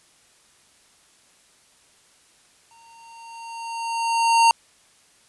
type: tone with exponential growth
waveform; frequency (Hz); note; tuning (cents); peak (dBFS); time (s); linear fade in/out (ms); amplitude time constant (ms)
square; 920; A#5; -23; -12; 2.71-4.51; 1; 390
effects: white hiss -57 dBFS RMS until 5.28 s + resampled to 24000 Hz